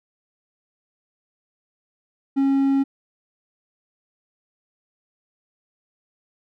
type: tone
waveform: triangle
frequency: 273.3 Hz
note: C#4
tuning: 24 cents flat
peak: -14 dBFS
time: 2.36-2.84 s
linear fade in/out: 20 ms
effects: none